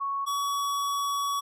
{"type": "tone pair in turn", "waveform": ["sine", "square"], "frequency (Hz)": [1108.7, 1129.4], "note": ["C#6", "C#6"], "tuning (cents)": [0, 32], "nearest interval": "unison", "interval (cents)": 32, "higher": "second", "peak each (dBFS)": [-27, -27], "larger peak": "neither", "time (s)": [[0, 0.26], [0.26, 1.41]], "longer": "second", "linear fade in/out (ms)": 20, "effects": ["resampled to 32000 Hz"]}